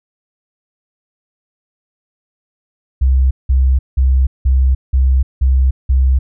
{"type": "tone bursts", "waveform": "sine", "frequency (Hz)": 65.41, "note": "C2", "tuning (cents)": 0, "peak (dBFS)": -8, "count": 7, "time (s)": [3.01, 6.19], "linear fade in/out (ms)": 10, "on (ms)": 300, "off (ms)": 180, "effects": []}